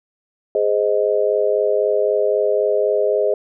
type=chord; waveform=sine; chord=Ab major; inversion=none; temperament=just; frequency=415.3 / 519.1 / 623 Hz; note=Ab4 / C5 / Eb5; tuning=0 / -14 / +2 cents; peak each=-18 / -20 / -19 dBFS; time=0.55-3.34 s; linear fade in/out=2 ms; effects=none